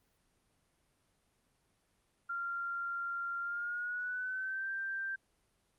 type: tone with pitch glide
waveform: sine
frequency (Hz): 1386 to 1573.8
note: F6 to G6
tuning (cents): -14 to +6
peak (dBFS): -35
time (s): 2.29-5.16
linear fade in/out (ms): 10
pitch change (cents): +220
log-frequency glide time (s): 3.41-4.7
effects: pink hiss -75 dBFS RMS until 5.78 s + Opus 32 kbps